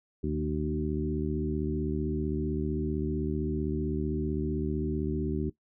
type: harmonic tone with a mistuned harmonic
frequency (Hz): 75.6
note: D#2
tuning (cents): -49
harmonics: 1 / 2 / 3 / 4 / 5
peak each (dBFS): -34 / -34 / -34 / -34 / -34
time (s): 0.23-5.5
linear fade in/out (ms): 10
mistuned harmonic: 2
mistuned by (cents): +33
effects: noise-tail reverb RT60 0.1 s tail -17 dB re dry